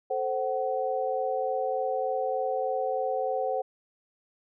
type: chord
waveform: sine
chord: F# diminished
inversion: first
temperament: equal with one note detuned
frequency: 440 / 523.3 / 752.9 Hz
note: A4 / C5 / F#5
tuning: 0 / 0 / +30 cents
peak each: -33 / -29 / -30 dBFS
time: 0.1-3.62 s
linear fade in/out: 10 ms
effects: none